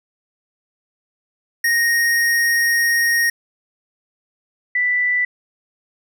square / sine tone pair in turn, 1864.7 / 1978.6 Hz, A#6 / B6, 0 / +3 cents, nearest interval minor second, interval 103 cents, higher second, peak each -15 dBFS, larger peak neither, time 1.64-3.3 / 4.75-5.25 s, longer first, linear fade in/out 5 ms, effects none

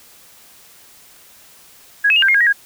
sine tone with pitch steps, 1658 / 2576 / 2837 / 1581 / 2135 / 1630 / 1894 / 1637 Hz, G#6 / E7 / F7 / G6 / C7 / G#6 / A#6 / G#6, -3 / -41 / +27 / +14 / +34 / -33 / +27 / -25 cents, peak -10 dBFS, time 2.04-2.528 s, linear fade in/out 10 ms, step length 61 ms, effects white hiss -46 dBFS RMS until 2.65 s

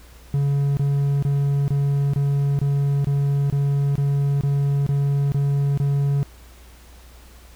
triangle tone bursts, 140.9 Hz, C#3, 29 cents sharp, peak -15 dBFS, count 13, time 0.34-6.23 s, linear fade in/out 0 ms, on 430 ms, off 25 ms, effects added 60 Hz sine -44 dBFS peak until 7.55 s + pink hiss -50 dBFS RMS until 7.55 s

